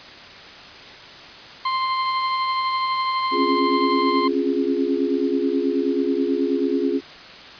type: tone with tremolo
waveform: 40% pulse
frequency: 1046.5 Hz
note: C6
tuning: in tune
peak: -18 dBFS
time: 1.65-4.28 s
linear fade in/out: 5 ms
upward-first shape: triangle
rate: 12 Hz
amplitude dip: 30%
type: chord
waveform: sine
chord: Db major seventh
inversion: third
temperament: equal with one note detuned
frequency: 267.9 / 277.2 / 349.2 / 415.3 Hz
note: C4 / Db4 / F4 / Ab4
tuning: +41 / 0 / 0 / 0 cents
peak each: -24 dBFS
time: 3.31-7.01 s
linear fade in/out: 50 ms
effects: white hiss -40 dBFS RMS until 7.59 s + resampled to 11025 Hz